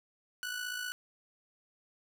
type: tone with amplitude modulation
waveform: sawtooth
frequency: 1480 Hz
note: F#6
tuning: in tune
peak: -30 dBFS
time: 0.43-0.92 s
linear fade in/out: 0 ms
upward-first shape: sine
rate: 55.7 Hz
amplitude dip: 55%
effects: none